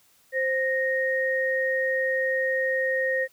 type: tone pair together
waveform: sine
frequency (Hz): 524 / 1861.4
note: C5 / A#6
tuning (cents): +2 / -3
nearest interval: octave + minor seventh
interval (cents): 2195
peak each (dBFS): -25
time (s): 0.32-3.28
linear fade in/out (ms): 50
effects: white hiss -61 dBFS RMS until 3.32 s